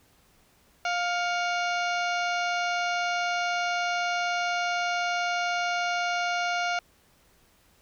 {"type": "harmonic tone with a mistuned harmonic", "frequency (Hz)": 703, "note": "F5", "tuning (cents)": 11, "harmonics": [1, 2, 3, 4, 5, 6, 7, 8, 9], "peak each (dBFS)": [-28, -30, -34, -37, -44, -41, -47, -45, -46], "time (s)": [0.85, 6.79], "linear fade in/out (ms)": 2, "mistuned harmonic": 3, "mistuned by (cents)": 100, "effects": ["pink hiss -62 dBFS RMS until 7.81 s"]}